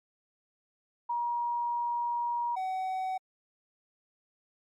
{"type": "tone pair in turn", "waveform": ["sine", "triangle"], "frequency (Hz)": [952, 753], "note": ["A#5", "F#5"], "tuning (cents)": [36, 30], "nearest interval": "major third", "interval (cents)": 406, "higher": "first", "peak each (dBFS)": -28, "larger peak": "neither", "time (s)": [[1.09, 2.56], [2.56, 3.18]], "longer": "first", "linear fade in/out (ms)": 10, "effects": ["MP3 64 kbps"]}